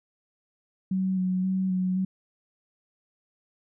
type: tone with vibrato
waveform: sine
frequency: 186.6 Hz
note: F#3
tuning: 15 cents sharp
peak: -23 dBFS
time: 0.91-2.05 s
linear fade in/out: 5 ms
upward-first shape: square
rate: 1.9 Hz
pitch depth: 18 cents each way
effects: none